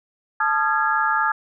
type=tone cluster; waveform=sine; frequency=877 / 1226 / 1370 / 1662 Hz; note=A5 / D#6 / F6 / G#6; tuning=-6 / -26 / -34 / +1 cents; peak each=-23 dBFS; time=0.4-1.32 s; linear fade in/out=5 ms; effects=none